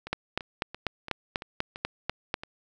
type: two click trains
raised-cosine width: 0.3 ms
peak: -22 / -11 dBFS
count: 8 / 10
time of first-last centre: 0.07-2.435 / 0.13-2.341 s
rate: 2.96 / 4.07 Hz
effects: none